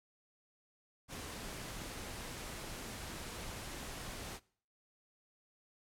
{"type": "noise", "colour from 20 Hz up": "pink", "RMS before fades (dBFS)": -45, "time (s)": [1.08, 4.4], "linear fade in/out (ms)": 50, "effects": ["noise-tail reverb RT60 0.5 s tail -22 dB re dry", "low-pass 12000 Hz 12 dB/octave"]}